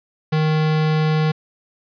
square tone, 155.56 Hz, D#3, in tune, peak -16 dBFS, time 0.32-1.32 s, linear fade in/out 10 ms, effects resampled to 11025 Hz + 8-bit

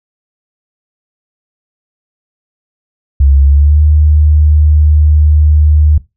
sine tone with pitch glide, 69 to 75.68 Hz, C#2 to D#2, -7 to -47 cents, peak -4 dBFS, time 3.2-5.98 s, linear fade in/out 5 ms, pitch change +160 cents, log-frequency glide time 3.43-3.8 s, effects noise-tail reverb RT60 0.2 s tail -17 dB re dry

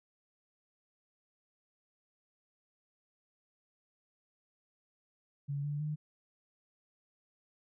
sine tone with pitch steps, 141.9 / 146.1 / 151.4 Hz, C#3 / D3 / D#3, +41 / -9 / -47 cents, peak -33 dBFS, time 5.48-5.96 s, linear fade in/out 20 ms, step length 160 ms, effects none

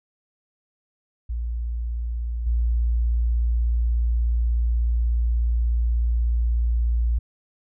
sine tone with level steps, 58.27 Hz, A#1, in tune, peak -24 / -18 dBFS, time 1.29-7.19 s, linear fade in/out 10 ms, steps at 2.46 s, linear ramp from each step 10 ms, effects none

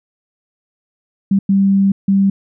sine tone bursts at uneven times, 196 Hz, G3, in tune, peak -9 dBFS, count 3, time 1.31-1.39 / 1.49-1.92 / 2.08-2.3 s, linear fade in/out 5 ms, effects none

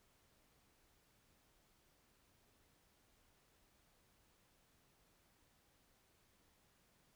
silence, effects pink hiss -74 dBFS RMS until 7.15 s

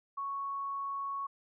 sine tone, 1108.7 Hz, C#6, in tune, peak -34 dBFS, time 0.17-1.27 s, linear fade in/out 10 ms, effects none

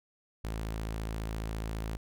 sawtooth tone, 54.6 Hz, A1, 13 cents flat, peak -30 dBFS, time 0.44-1.97 s, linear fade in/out 5 ms, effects none

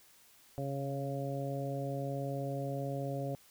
harmonic tone with a mistuned harmonic, 138.59 Hz, C#3, in tune, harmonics 1 / 2 / 3 / 4 / 5, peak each -37 / -42 / -44 / -40 / -44 dBFS, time 0.58-3.35 s, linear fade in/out 0 ms, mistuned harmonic 1, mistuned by -16 cents, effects white hiss -62 dBFS RMS until 3.5 s

